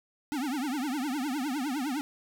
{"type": "tone with vibrato", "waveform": "square", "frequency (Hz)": 274.9, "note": "C#4", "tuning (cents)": -14, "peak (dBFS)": -30, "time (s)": [0.32, 2.01], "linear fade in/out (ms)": 0, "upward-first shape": "triangle", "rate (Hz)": 9.8, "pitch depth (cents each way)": 250, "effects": []}